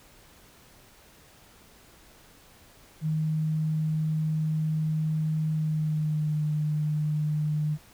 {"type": "tone with pitch glide", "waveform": "sine", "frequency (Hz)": [156.2, 151.67], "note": ["D#3", "D#3"], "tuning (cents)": [7, -44], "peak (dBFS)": -24, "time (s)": [3.01, 7.78], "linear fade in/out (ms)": 50, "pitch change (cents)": -51, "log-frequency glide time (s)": [5.51, 6.45], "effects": ["pink hiss -55 dBFS RMS until 7.93 s"]}